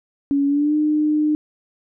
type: tone with pitch glide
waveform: sine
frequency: 281.1 to 303 Hz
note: C#4 to D#4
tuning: +24 to -46 cents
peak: -15 dBFS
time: 0.31-1.35 s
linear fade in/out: 0 ms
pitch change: +130 cents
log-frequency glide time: 0.47-0.75 s
effects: none